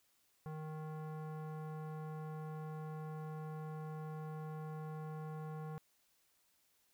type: tone with low-pass filter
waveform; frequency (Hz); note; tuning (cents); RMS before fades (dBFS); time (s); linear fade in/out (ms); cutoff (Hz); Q
square; 155.56; D#3; 0; -45; 0.46-5.78; 0; 1100; 1.5
effects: white hiss -75 dBFS RMS until 6.93 s